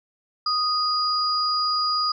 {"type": "tone pair together", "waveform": "sine", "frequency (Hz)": [1244.5, 4881], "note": ["D#6", "D#8"], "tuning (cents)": [0, -34], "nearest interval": "2 octaves", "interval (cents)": 2366, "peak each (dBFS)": -23, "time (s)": [0.46, 2.12], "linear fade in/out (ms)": 5, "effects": []}